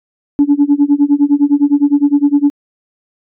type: tone with tremolo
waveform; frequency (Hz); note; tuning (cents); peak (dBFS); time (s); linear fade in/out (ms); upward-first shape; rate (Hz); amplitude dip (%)
sine; 287.1; D4; -39; -3; 0.39-2.5; 0; sine; 9.8; 95
effects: tanh soft clip ceiling -2 dBFS